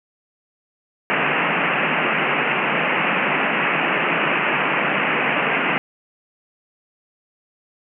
white band-pass noise, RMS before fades -20 dBFS, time 1.1-5.78 s, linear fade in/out 0 ms, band 140 to 2800 Hz, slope 96 dB/octave, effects none

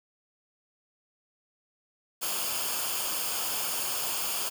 white noise with comb filter, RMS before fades -31 dBFS, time 2.21-4.5 s, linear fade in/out 20 ms, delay 0.51 ms, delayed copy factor -0.6, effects none

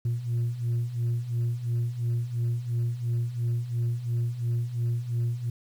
sine beating tone pair, 116.54 / 119.44 Hz, A#2 / A#2, 0 / +43 cents, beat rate 2.9 Hz, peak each -29 / -25 dBFS, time 0.05-5.5 s, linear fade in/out 5 ms, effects tanh soft clip ceiling -22 dBFS + 9-bit

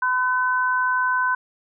sine tone pair together, 1011 / 1514.8 Hz, B5 / F#6, +40 / +40 cents, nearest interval perfect fifth, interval 700 cents, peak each -21 dBFS, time 0.02-1.35 s, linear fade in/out 5 ms, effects none

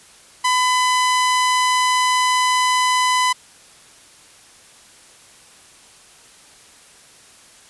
sawtooth tone, 1005 Hz, B5, 30 cents sharp, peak -11 dBFS, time 0.44-3.33 s, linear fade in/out 10 ms, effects white hiss -47 dBFS RMS until 7.69 s + resampled to 24000 Hz

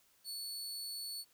sawtooth tone, 4435 Hz, C#8, in tune, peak -38 dBFS, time 0.24-1.25 s, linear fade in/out 50 ms, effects white hiss -70 dBFS RMS until 1.33 s

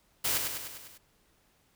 white noise with echo, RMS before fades -29 dBFS, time 0.24-0.38 s, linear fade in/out 10 ms, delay 100 ms, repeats 6, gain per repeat -4 dB, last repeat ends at 0.98 s, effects pink hiss -68 dBFS RMS until 1.75 s

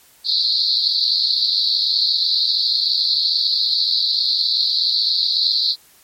pink band-pass noise, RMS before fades -18 dBFS, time 0.24-5.76 s, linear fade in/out 50 ms, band 4000 to 4600 Hz, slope 96 dB/octave, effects white hiss -51 dBFS RMS until 6.03 s + MP3 64 kbps

